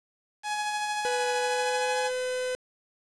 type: tone with tremolo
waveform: sawtooth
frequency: 840 Hz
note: G#5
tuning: 19 cents sharp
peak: -23 dBFS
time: 0.43-2.11 s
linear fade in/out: 50 ms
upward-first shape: sine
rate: 13 Hz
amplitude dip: 30%
type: tone with pitch glide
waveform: 45% pulse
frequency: 493.9 to 506 Hz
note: B4 to B4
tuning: 0 to +42 cents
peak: -28 dBFS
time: 1.05-2.55 s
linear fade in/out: 0 ms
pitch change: +42 cents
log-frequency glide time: 1.35-1.99 s
effects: resampled to 22050 Hz + 8-bit